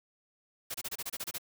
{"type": "noise bursts", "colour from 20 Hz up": "white", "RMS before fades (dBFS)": -37, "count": 10, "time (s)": [0.7, 1.383], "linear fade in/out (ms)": 10, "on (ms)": 44, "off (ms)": 27, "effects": []}